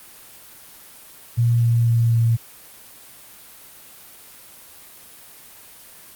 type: tone with pitch steps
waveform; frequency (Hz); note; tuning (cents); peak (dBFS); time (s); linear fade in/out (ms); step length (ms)
sine; 118.1 / 117.22 / 116.34 / 115.47; A#2 / A#2 / A#2 / A#2; +23 / +10 / -3 / -16; -14; 1.37-2.37; 20; 250
effects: white hiss -44 dBFS RMS until 6.15 s + Opus 32 kbps